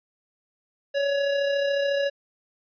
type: tone with amplitude modulation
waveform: square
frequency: 562 Hz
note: C#5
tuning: 24 cents sharp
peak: -21 dBFS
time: 0.94-2.1 s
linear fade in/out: 20 ms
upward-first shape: sine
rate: 34 Hz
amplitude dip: 35%
effects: resampled to 11025 Hz